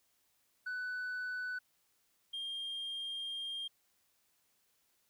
sine tone pair in turn, 1494 / 3209 Hz, F#6 / G7, +16 / +40 cents, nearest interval octave + minor second, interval 1324 cents, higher second, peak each -34 / -36 dBFS, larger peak first, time 0.66-1.59 / 2.33-3.68 s, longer second, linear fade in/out 10 ms, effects tanh soft clip ceiling -36 dBFS + white hiss -75 dBFS RMS until 5.09 s

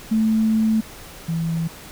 sine tone pair in turn, 220 / 164.81 Hz, A3 / E3, 0 / 0 cents, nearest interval perfect fourth, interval 500 cents, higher first, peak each -15 / -20 dBFS, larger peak first, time 0.11-0.81 / 1.28-1.68 s, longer first, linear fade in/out 10 ms, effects pink hiss -40 dBFS RMS until 1.91 s

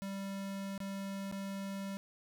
square tone with dropouts, 196 Hz, G3, in tune, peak -39 dBFS, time 0.02-1.97 s, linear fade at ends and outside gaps 0 ms, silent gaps 0.778-0.803 / 1.314-1.324 s, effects none

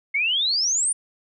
sine exponential sweep, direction up, 2133 to 9420 Hz, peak -19 dBFS, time 0.14-0.93 s, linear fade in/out 10 ms, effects none

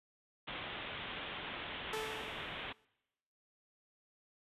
white low-pass noise, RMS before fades -44 dBFS, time 0.47-2.73 s, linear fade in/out 10 ms, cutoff 3600 Hz, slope 96 dB/octave
sawtooth tone with exponential decay, 436.6 Hz, A4, 13 cents flat, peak -33 dBFS, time 1.93-2.85 s, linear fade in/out 2 ms, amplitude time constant 200 ms
effects noise-tail reverb RT60 1.0 s tail -26 dB re dry + resampled to 32000 Hz

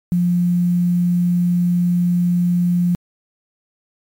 sine tone with quantisation, 176 Hz, F3, 14 cents sharp, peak -13 dBFS, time 0.12-2.95 s, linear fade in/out 0 ms, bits 7, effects MP3 96 kbps

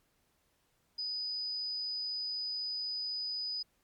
sine tone, 4978 Hz, D#8, in tune, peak -34 dBFS, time 0.98-3.63 s, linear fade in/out 10 ms, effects pink hiss -74 dBFS RMS until 3.83 s + MP3 96 kbps

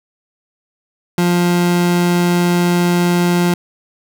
30% pulse tone, 175.4 Hz, F3, 8 cents sharp, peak -9 dBFS, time 1.18-3.54 s, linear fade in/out 2 ms, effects none

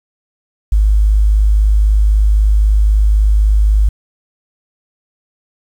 sine tone, 51.91 Hz, G#1, in tune, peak -7 dBFS, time 0.72-3.89 s, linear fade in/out 5 ms, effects 7-bit

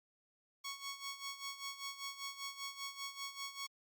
10% pulse tone with tremolo, 1108.7 Hz, C#6, in tune, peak -32 dBFS, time 0.64-3.67 s, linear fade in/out 10 ms, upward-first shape sine, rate 5.1 Hz, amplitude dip 75%, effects Opus 48 kbps

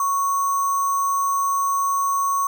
sine tone with sample-and-hold, 1108.7 Hz, C#6, in tune, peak -18 dBFS, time 0-2.47 s, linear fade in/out 2 ms, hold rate 7350 Hz, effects none

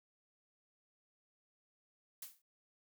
blue noise with exponential decay, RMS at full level -43 dBFS, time 2.22-2.42 s, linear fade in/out 5 ms, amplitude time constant 43 ms, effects none

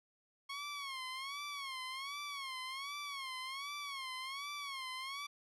15% pulse tone with vibrato, 1094 Hz, C#6, 23 cents flat, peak -35 dBFS, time 0.49-5.27 s, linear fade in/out 10 ms, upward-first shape sine, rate 1.3 Hz, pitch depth 110 cents each way, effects low-pass 9000 Hz 12 dB/octave

